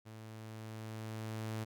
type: tone with level ramp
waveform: sawtooth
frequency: 110 Hz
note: A2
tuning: in tune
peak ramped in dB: -45 to -33 dBFS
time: 0.05-1.65 s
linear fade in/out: 20 ms
effects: none